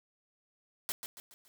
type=noise with echo; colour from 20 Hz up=white; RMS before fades=-35 dBFS; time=0.89-0.92 s; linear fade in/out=0 ms; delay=140 ms; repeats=4; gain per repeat=-7 dB; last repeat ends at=1.48 s; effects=none